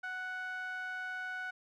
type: tone with band-pass filter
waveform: sawtooth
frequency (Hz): 741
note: F#5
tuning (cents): +2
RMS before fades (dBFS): -40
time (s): 0.03-1.51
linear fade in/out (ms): 10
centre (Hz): 1500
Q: 3.5
effects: none